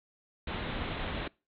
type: low-pass noise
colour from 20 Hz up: pink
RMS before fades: -36 dBFS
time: 0.47-1.28 s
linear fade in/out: 5 ms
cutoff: 3900 Hz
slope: 96 dB/octave
effects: noise-tail reverb RT60 0.3 s tail -24 dB re dry